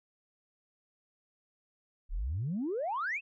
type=exponential sweep; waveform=sine; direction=up; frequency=32.01 to 2738 Hz; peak=-30 dBFS; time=2.09-3.21 s; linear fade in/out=50 ms; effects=tanh soft clip ceiling -27 dBFS